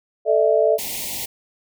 sine chord, A suspended fourth, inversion none, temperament equal with one note detuned, 440 / 597.9 / 659.3 Hz, A4 / D5 / E5, 0 / +31 / 0 cents, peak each -18 dBFS, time 0.25-0.79 s, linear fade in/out 50 ms
white band-stop noise, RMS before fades -28 dBFS, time 0.78-1.26 s, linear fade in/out 10 ms, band 970 to 1900 Hz, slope 96 dB/octave
effects none

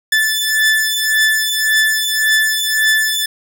sawtooth beating tone pair, 1749 / 1750.8 Hz, A6 / A6, -11 / -9 cents, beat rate 1.8 Hz, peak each -12 dBFS, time 0.12-3.26 s, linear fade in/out 5 ms, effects none

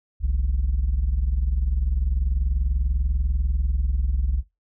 sine tone pair together, 47.12 / 67.4 Hz, F#1 / C#2, +32 / -48 cents, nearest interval tritone, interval 620 cents, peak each -20 dBFS, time 0.2-4.43 s, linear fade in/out 50 ms, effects noise-tail reverb RT60 0.2 s tail -20 dB re dry + tanh soft clip ceiling -16 dBFS

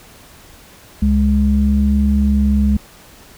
sine tone pair together, 69.3 / 207.4 Hz, C#2 / G#3, 0 / -2 cents, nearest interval octave + perfect fifth, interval 1898 cents, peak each -13 dBFS, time 1.02-2.77 s, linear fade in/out 5 ms, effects tanh soft clip ceiling -3 dBFS + pink hiss -43 dBFS RMS until 3.37 s

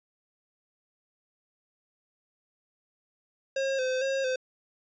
square tone with vibrato, 527 Hz, C5, 12 cents sharp, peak -27 dBFS, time 3.56-4.36 s, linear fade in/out 5 ms, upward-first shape square, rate 2.2 Hz, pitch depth 41 cents each way, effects resampled to 16000 Hz

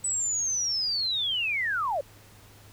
sine linear sweep, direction down, 8000 to 520 Hz, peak -25 dBFS, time 0.04-2.01 s, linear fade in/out 5 ms, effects added 103 Hz sine -54 dBFS peak until 2.72 s + pink hiss -54 dBFS RMS until 2.72 s

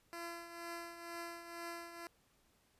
10% pulse tone with tremolo, 340 Hz, F4, 46 cents flat, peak -34 dBFS, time 0.13-2.07 s, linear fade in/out 0 ms, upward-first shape triangle, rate 2.1 Hz, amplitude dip 65%, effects pink hiss -73 dBFS RMS until 2.79 s + resampled to 32000 Hz

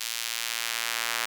square tone with high-pass filter sweep, 57.8 Hz, A#1, 14 cents flat, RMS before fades -31 dBFS, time 0-1.26 s, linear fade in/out 10 ms, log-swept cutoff 3500 to 1500 Hz, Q 0.83, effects none

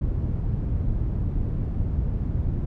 white low-pass noise, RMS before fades -25 dBFS, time 0.01-2.66 s, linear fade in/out 10 ms, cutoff 100 Hz, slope 12 dB/octave, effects none

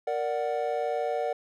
triangle chord, Bb augmented, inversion none, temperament equal, 466.2 / 587.3 / 740 Hz, Bb4 / D5 / F#5, 0 / 0 / 0 cents, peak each -29 dBFS, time 0.07-1.33 s, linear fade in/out 5 ms, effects none

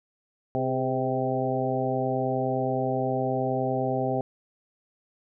harmonic tone with a mistuned harmonic, 129.7 Hz, C3, 15 cents flat, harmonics 1 / 2 / 3 / 4 / 5 / 6, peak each -31 / -31 / -31 / -31 / -31 / -31 dBFS, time 0.55-4.21 s, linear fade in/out 0 ms, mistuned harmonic 3, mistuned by +46 cents, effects none

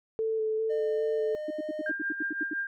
sine tone with vibrato, 440 Hz, A4, in tune, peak -26 dBFS, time 0.19-1.35 s, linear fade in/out 0 ms, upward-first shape square, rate 2.5 Hz, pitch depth 14 cents each way
triangle tone with pitch glide, 605 to 613.8 Hz, D#5 to D#5, -49 to -24 cents, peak -31 dBFS, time 0.69-1.91 s, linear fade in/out 20 ms, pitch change +25 cents, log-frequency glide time 1.21-1.68 s
sine tone bursts, 308.2 Hz, D#4, 16 cents flat, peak -30 dBFS, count 11, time 1.48-2.536 s, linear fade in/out 5 ms, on 26 ms, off 77 ms
sine tone with tremolo, 1600 Hz, G6, 35 cents sharp, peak -27 dBFS, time 1.86-2.67 s, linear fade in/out 2 ms, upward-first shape triangle, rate 5.8 Hz, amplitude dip 65%
effects none

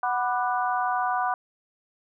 harmonic tone with a mistuned harmonic, 246.9 Hz, B3, in tune, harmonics 3 / 4 / 5 / 6, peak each -26 / -28 / -30 / -32 dBFS, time 0.03-1.34 s, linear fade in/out 2 ms, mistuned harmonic 5, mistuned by -61 cents, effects none

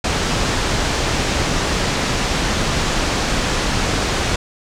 pink low-pass noise, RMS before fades -19 dBFS, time 0.04-4.36 s, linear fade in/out 5 ms, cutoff 7200 Hz, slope 24 dB/octave, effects none

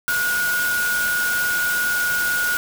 sine tone in noise, 1449 Hz, F#6, 37 cents flat, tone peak -19 dBFS, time 0.08-2.57 s, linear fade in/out 0 ms, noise white, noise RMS -27 dBFS, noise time 0.08-2.57 s, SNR +5 dB, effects none

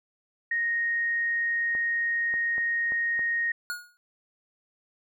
sine tone, 1864.7 Hz, A#6, in tune, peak -24 dBFS, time 0.51-3.52 s, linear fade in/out 5 ms
clicks, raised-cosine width 1 ms, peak -28 dBFS, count 5, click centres 1.751 / 2.34 / 2.581 / 2.921 / 3.193 s
square tone with exponential decay, 1442 Hz, F#6, 45 cents flat, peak -28 dBFS, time 3.7-3.97 s, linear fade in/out 0 ms, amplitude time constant 57 ms
effects none

